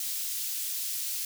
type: high-pass noise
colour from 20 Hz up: white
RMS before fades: -33 dBFS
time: 0-1.25 s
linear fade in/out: 2 ms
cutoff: 3700 Hz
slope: 12 dB/octave
effects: none